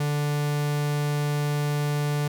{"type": "tone", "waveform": "45% pulse", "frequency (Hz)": 146.7, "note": "D3", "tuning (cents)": -2, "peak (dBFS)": -23, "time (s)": [0, 2.28], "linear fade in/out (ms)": 5, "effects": []}